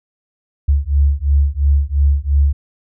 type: beating tone pair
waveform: sine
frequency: 69.5 / 72.4 Hz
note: C#2 / D2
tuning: +5 / -24 cents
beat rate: 2.9 Hz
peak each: -14 dBFS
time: 0.68-2.53 s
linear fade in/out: 10 ms
effects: none